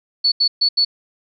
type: tone bursts at uneven times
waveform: sine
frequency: 4435 Hz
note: C#8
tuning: in tune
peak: -12 dBFS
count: 4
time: 0.24-0.32 / 0.4-0.48 / 0.61-0.69 / 0.77-0.85 s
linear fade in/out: 10 ms
effects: none